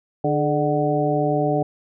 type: harmonic tone with a mistuned harmonic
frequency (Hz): 149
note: D3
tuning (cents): +25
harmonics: 1 / 2 / 3 / 4 / 5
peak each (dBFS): -24 / -24 / -24 / -24 / -24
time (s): 0.24-1.63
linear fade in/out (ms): 5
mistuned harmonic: 3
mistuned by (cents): -74
effects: none